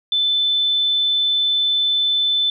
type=tone; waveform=sine; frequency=3520 Hz; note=A7; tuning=in tune; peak=-15 dBFS; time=0.12-2.5 s; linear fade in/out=2 ms; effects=none